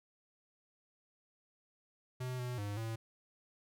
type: tone with pitch steps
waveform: square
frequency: 126.9 / 124.1 / 102.3 / 112.7 Hz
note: B2 / B2 / G#2 / A2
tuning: +47 / +9 / -26 / +42 cents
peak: -38 dBFS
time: 2.2-2.96 s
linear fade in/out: 10 ms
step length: 190 ms
effects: none